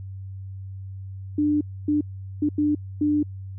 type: tone bursts at uneven times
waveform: sine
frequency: 297.3 Hz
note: D4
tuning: 21 cents sharp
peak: -18 dBFS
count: 5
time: 1.38-1.61 / 1.88-2.01 / 2.42-2.49 / 2.58-2.75 / 3.01-3.23 s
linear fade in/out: 5 ms
effects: added 96 Hz sine -33 dBFS peak until 3.58 s